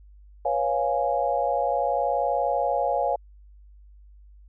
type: chord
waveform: sine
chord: C# dominant seventh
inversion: third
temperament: equal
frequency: 493.9 / 554.4 / 698.5 / 830.6 Hz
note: B4 / C#5 / E#5 / G#5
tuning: 0 / 0 / 0 / 0 cents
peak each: -30 / -26 / -26 / -27 dBFS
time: 0.45-3.16 s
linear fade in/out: 5 ms
effects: added 50 Hz sine -47 dBFS peak until 4.48 s